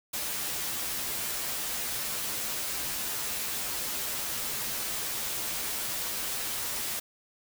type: noise with comb filter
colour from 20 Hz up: white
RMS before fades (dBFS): -33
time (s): 0.13-7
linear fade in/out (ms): 10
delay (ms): 11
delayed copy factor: -0.65
effects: none